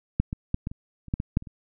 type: clicks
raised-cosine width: 5 ms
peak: -8 / -17 / -11 / -17 / -25 / -30 / -12 / -16 / -8 / -28 / -29 dBFS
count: 11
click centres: 0.2 / 0.329 / 0.544 / 0.671 / 0.715 / 1.083 / 1.139 / 1.201 / 1.371 / 1.424 / 1.472 s
effects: none